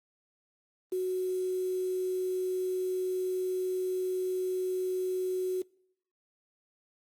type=tone with quantisation; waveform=sine; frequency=369.9 Hz; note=F#4; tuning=in tune; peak=-28 dBFS; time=0.92-5.62 s; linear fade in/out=5 ms; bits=8; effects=noise-tail reverb RT60 0.8 s tail -26 dB re dry + Opus 32 kbps